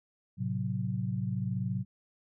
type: chord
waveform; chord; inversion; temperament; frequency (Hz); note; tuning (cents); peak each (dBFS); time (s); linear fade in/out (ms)
sine; F# diminished; first; equal; 110 / 130.81 / 185; A2 / C3 / F#3; 0 / 0 / 0; -34; 0.37-1.85; 50
effects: none